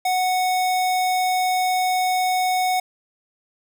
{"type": "tone", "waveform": "square", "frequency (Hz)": 738, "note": "F#5", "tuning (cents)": -5, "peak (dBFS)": -19, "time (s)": [0.05, 2.8], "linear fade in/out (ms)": 5, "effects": []}